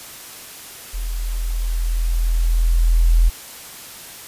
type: tone with level ramp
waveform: sine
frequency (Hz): 41.59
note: E1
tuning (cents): +16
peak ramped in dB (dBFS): -22 to -9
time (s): 0.93-3.3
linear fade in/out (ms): 20
effects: white hiss -37 dBFS RMS until 4.27 s + resampled to 32000 Hz